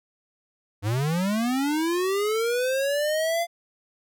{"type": "linear sweep", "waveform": "square", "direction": "up", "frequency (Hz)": [96, 693], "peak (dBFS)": -23, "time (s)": [0.82, 3.47], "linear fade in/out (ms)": 50, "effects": []}